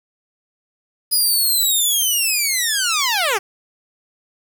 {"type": "linear sweep", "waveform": "10% pulse", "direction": "down", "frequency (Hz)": [5000, 361.7], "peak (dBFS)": -8, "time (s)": [1.11, 3.39], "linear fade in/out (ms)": 20, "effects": ["7-bit"]}